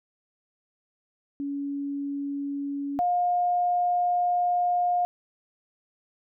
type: tone pair in turn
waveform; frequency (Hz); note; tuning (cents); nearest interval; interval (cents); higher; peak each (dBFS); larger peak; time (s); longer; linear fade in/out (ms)
sine; 282 / 710.6; C#4 / F5; +30 / +30; octave + major third; 1600; second; -28 / -21; second; 1.4-2.99 / 2.99-5.05; second; 0
effects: none